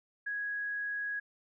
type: tone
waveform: sine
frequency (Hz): 1661.2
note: G#6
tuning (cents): 0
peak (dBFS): -33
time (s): 0.26-1.2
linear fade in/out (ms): 10
effects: none